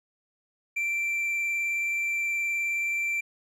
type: tone with vibrato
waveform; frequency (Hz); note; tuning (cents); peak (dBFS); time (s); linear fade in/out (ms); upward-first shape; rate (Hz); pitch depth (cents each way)
triangle; 2349; D7; 0; -24; 0.76-3.21; 10; triangle; 19; 11
effects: none